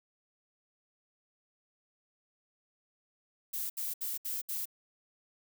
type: noise bursts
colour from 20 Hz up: violet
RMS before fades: -36 dBFS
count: 5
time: 3.53-4.656 s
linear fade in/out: 10 ms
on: 170 ms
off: 69 ms
effects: none